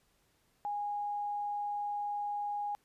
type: tone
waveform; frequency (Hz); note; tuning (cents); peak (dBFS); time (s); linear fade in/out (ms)
sine; 823; G#5; -16; -33; 0.65-2.75; 0
effects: pink hiss -72 dBFS RMS until 2.84 s + resampled to 32000 Hz